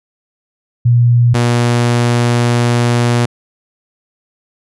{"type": "tone pair in turn", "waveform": ["sine", "sawtooth"], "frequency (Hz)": [120, 120], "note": ["B2", "B2"], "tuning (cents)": [-49, -49], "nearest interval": "unison", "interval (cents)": 0, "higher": "neither", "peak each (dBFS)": -6, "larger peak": "neither", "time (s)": [[0.85, 1.34], [1.34, 3.26]], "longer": "second", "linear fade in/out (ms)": 10, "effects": ["resampled to 24000 Hz"]}